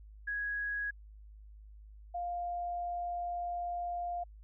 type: tone pair in turn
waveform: sine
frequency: 1661.2 / 701.3 Hz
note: G#6 / F5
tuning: 0 / +7 cents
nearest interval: octave + minor third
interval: 1493 cents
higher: first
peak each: -33 / -34 dBFS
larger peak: first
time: 0.27-0.91 / 2.14-4.24 s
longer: second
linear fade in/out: 10 ms
effects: added 52 Hz sine -50 dBFS peak until 4.43 s